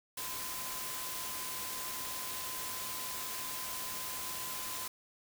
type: tone in noise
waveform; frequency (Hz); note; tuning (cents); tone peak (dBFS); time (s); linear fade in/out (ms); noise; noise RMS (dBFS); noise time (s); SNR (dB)
sine; 1025; C6; -36; -47; 0.17-4.88; 5; white; -40; 0.17-4.88; -10
effects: none